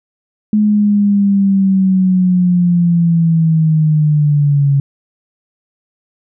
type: linear sweep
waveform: sine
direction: down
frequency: 212.4 to 138.59 Hz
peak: -8 dBFS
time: 0.53-4.8 s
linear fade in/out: 2 ms
effects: none